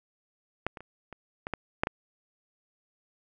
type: clicks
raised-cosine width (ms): 0.5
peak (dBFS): -13 / -26 / -30 / -27 / -19 / -15 / -9 / -13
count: 8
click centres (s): 0.666 / 0.772 / 0.806 / 1.127 / 1.469 / 1.537 / 1.835 / 1.871
effects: none